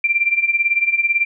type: tone with tremolo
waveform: sine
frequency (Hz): 2364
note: D7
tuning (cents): +11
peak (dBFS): -11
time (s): 0.04-1.25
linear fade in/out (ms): 2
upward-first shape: sine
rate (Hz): 18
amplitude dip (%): 80
effects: none